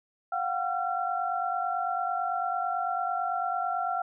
sine tone cluster, 711 / 760 / 1362 Hz, F5 / F#5 / F6, +31 / +46 / -44 cents, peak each -31 / -31 / -32 dBFS, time 0.32-4.02 s, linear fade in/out 5 ms, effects none

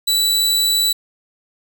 sawtooth tone, 3951 Hz, B7, in tune, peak -11 dBFS, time 0.07-0.93 s, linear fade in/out 10 ms, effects 7-bit

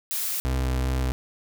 blue noise, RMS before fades -28 dBFS, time 0.11-0.4 s, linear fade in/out 0 ms
35% pulse tone with vibrato, 64.3 Hz, C2, 30 cents flat, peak -21 dBFS, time 0.45-1.12 s, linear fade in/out 0 ms, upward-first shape square, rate 2.6 Hz, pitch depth 10 cents each way
effects none

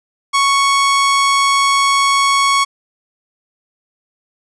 sawtooth tone, 1108.7 Hz, C#6, in tune, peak -7 dBFS, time 0.33-2.65 s, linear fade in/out 20 ms, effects resampled to 22050 Hz

